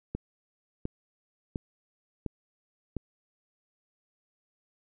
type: click train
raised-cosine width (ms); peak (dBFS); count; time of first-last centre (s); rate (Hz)
3; -19; 5; 0.15-2.967; 1.42
effects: none